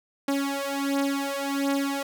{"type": "beating tone pair", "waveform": "sawtooth", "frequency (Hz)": [277.2, 278.6], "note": ["C#4", "C#4"], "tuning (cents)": [0, 9], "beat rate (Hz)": 1.4, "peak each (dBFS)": -24, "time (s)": [0.28, 2.03], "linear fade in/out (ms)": 5, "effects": []}